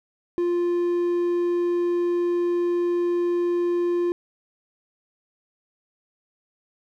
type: tone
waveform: triangle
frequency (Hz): 349.2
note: F4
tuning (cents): 0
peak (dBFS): -18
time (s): 0.38-4.12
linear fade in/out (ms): 0
effects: none